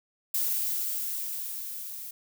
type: noise with level ramp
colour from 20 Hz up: violet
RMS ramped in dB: -27 to -40 dBFS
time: 0.34-2.11 s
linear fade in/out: 5 ms
effects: none